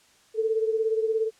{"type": "beating tone pair", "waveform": "sine", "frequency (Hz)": [440, 457], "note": ["A4", "A#4"], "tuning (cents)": [0, -34], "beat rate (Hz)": 17, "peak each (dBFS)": [-23, -29], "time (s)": [0.34, 1.31], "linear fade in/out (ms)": 50, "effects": ["white hiss -59 dBFS RMS until 1.39 s", "low-pass 8000 Hz 12 dB/octave"]}